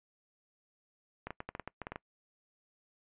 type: clicks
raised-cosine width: 0.5 ms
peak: -24 dBFS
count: 11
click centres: 1.27 / 1.306 / 1.404 / 1.49 / 1.551 / 1.597 / 1.676 / 1.817 / 1.869 / 1.92 / 1.959 s
effects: noise-tail reverb RT60 0.1 s tail -23 dB re dry + resampled to 8000 Hz